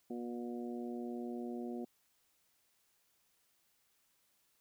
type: harmonic tone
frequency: 120 Hz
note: B2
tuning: 49 cents flat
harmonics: 2 / 3 / 4 / 5 / 6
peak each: -41 / -44 / -51 / -54 / -52 dBFS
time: 0.1-1.85 s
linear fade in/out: 5 ms
effects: white hiss -75 dBFS RMS until 4.6 s